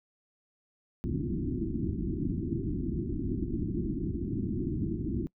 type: low-pass noise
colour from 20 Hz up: white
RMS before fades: -32 dBFS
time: 1.04-5.27 s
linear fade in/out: 0 ms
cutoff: 360 Hz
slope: 96 dB/octave
effects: noise-tail reverb RT60 0.1 s tail -23 dB re dry